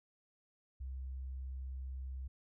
sine tone, 65.41 Hz, C2, in tune, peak -40 dBFS, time 0.8-2.28 s, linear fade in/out 10 ms, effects none

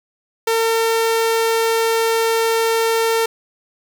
sawtooth tone, 453.4 Hz, A#4, 48 cents flat, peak -11 dBFS, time 0.47-3.26 s, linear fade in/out 5 ms, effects none

